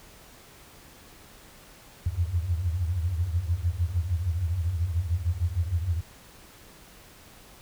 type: tone cluster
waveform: sine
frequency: 80.4 / 86.6 / 93.4 Hz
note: E2 / F2 / F#2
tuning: -43 / -14 / +17 cents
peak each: -29 dBFS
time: 2.06-6.01 s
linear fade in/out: 5 ms
effects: pink hiss -51 dBFS RMS until 7.61 s